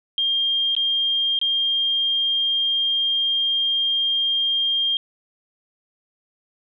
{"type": "tone with dropouts", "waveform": "sine", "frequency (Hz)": 3208, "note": "G7", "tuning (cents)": 39, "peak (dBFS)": -18, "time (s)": [0.18, 4.97], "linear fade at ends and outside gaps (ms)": 1, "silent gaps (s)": [[0.751, 0.765], [1.39, 1.414]], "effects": []}